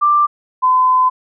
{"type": "tone pair in turn", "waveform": "sine", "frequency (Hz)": [1181, 1018.7], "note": ["D6", "C6"], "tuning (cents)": [9, -47], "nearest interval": "minor third", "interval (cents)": 256, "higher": "first", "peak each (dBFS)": -9, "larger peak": "neither", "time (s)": [[0.01, 0.27], [0.62, 1.1]], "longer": "second", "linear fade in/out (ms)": 20, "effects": []}